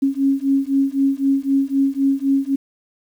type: beating tone pair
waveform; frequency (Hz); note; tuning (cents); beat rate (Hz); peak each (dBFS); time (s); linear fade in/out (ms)
sine; 271.8 / 275.7; C#4 / C#4; -34 / -9; 3.9; -18; 0.02-2.56; 10
effects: 8-bit